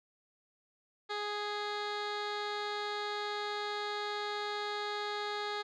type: tone with low-pass filter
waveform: 15% pulse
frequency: 415.3 Hz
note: G#4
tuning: in tune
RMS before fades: -37 dBFS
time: 1.09-5.63 s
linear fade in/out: 20 ms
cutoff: 3700 Hz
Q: 2.3
effects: none